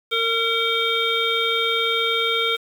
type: harmonic tone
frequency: 457.2 Hz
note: A#4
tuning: 34 cents flat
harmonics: 1 / 3 / 5 / 7 / 8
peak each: -25 / -25 / -25 / -25 / -25 dBFS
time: 0.11-2.57 s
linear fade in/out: 20 ms
effects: 7-bit